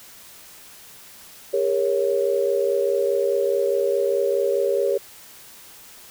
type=chord; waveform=sine; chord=G diminished; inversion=none; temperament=equal with one note detuned; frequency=401.4 / 466.2 / 554.4 Hz; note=G4 / Bb4 / Db5; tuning=+41 / 0 / 0 cents; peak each=-22 / -24 / -22 dBFS; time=1.53-4.98 s; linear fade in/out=10 ms; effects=white hiss -45 dBFS RMS until 6.1 s